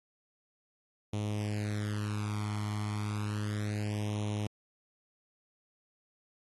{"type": "tone with flanger", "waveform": "sawtooth", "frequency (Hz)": 104.8, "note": "G#2", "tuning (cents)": 16, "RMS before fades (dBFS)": -34, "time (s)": [1.13, 4.47], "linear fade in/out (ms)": 5, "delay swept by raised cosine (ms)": [0.31, 0.94], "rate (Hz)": 0.32, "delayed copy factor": 0.75, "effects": ["AAC 32 kbps"]}